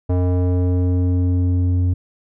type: tone with low-pass filter sweep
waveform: square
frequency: 90 Hz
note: F#2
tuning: 47 cents flat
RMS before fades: -17 dBFS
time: 0.09-1.94 s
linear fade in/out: 10 ms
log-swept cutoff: 630 to 190 Hz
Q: 1.3
effects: none